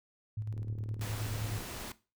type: tone with tremolo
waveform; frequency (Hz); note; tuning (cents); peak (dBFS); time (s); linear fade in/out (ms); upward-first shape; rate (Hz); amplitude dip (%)
sine; 107; A2; -48; -33; 0.37-1.59; 5; square; 9.6; 45
type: click train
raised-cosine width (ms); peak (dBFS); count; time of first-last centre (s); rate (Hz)
3; -35; 41; 0.54-1.607; 37.5
type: noise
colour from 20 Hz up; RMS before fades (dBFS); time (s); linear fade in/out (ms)
pink; -42; 1.01-1.92; 2
effects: noise-tail reverb RT60 0.3 s tail -17 dB re dry